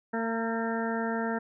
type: harmonic tone with a mistuned harmonic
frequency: 227.1 Hz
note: A#3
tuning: 45 cents flat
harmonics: 1 / 2 / 3 / 4 / 6 / 7 / 8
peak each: -31 / -34 / -36 / -37 / -39 / -39 / -40 dBFS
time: 0.13-1.39 s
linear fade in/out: 10 ms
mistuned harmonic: 4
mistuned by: +19 cents
effects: none